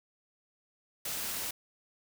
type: noise with amplitude modulation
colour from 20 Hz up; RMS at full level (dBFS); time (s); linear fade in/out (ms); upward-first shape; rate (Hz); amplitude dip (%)
white; -35; 1.05-1.51; 5; sine; 218; 25
effects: none